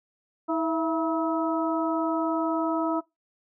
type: harmonic tone with a mistuned harmonic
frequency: 321.8 Hz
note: E4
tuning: 42 cents flat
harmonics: 1 / 2 / 3 / 4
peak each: -26 / -29 / -31 / -32 dBFS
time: 0.48-3.01 s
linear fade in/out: 20 ms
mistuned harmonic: 2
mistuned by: +58 cents
effects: noise-tail reverb RT60 0.2 s tail -23 dB re dry